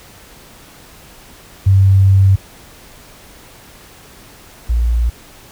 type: tone pair in turn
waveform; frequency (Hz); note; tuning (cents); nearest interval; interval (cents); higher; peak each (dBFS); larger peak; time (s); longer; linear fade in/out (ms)
sine; 96.7 / 58.29; G2 / A#1; -23 / +1; major sixth; 876; first; -6 / -11; first; 1.66-2.36 / 4.69-5.1; first; 10
effects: pink hiss -41 dBFS RMS until 5.51 s